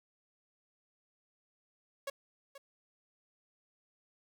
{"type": "tone with echo", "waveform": "sawtooth", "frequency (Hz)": 554.4, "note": "C#5", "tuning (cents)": 0, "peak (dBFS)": -32, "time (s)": [2.07, 2.1], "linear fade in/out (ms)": 5, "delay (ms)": 480, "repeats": 1, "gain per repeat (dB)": -13, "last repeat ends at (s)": 2.58, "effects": []}